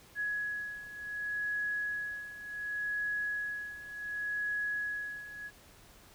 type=beating tone pair; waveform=sine; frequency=1677 / 1677.68 Hz; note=G#6 / G#6; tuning=+16 / +17 cents; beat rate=0.68 Hz; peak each=-39 / -35 dBFS; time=0.15-5.51 s; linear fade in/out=50 ms; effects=pink hiss -58 dBFS RMS until 6.14 s